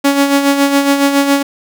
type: tone with tremolo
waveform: sawtooth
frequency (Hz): 280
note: C#4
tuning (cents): +18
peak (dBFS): -3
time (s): 0.04-1.43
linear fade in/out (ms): 10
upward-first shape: sine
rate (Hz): 7.2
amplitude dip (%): 55
effects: none